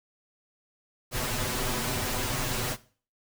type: noise with comb filter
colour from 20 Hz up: pink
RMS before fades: -30 dBFS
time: 1.11-2.77 s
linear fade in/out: 50 ms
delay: 8 ms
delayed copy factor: +0.95
effects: noise-tail reverb RT60 0.4 s tail -17 dB re dry